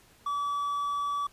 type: tone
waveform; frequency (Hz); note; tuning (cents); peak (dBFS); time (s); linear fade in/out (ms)
triangle; 1148; D6; -40; -26; 0.26-1.27; 5
effects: pink hiss -59 dBFS RMS until 1.32 s + resampled to 32000 Hz